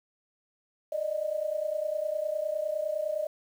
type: tone pair together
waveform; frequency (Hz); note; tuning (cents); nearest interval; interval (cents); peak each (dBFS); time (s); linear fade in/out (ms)
sine; 592.5 / 622.3; D5 / D#5; +15 / 0; minor second; 85; -32 / -30; 0.92-3.27; 5
effects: 9-bit